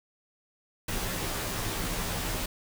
pink noise with comb filter, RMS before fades -32 dBFS, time 0.88-2.46 s, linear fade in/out 5 ms, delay 14 ms, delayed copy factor -0.95, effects none

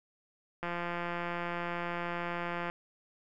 click train, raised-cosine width 0.5 ms, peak -21 dBFS, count 359, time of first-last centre 0.63-2.699 s, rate 173 Hz, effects none

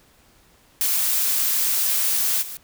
blue noise with level steps, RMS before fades -21 / -34 dBFS, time 0.81-2.57 s, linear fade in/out 0 ms, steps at 2.41 s, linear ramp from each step 20 ms, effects pink hiss -56 dBFS RMS until 2.63 s

